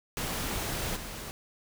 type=noise with level steps; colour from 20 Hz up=pink; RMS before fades=-33 / -40 dBFS; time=0.17-1.31 s; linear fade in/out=0 ms; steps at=0.95 s; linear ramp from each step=20 ms; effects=none